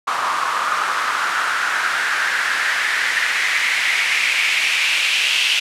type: noise with band-pass filter sweep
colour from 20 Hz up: white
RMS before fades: -19 dBFS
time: 0.07-5.6 s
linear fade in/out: 10 ms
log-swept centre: 1100 to 2800 Hz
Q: 3.9
effects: low-pass 11000 Hz 12 dB/octave